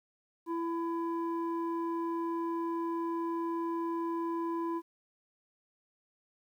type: tone with low-pass filter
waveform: square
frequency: 334.4 Hz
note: E4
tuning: 25 cents sharp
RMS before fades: -34 dBFS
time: 0.46-4.82 s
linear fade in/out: 50 ms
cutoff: 860 Hz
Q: 3.7
effects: 11-bit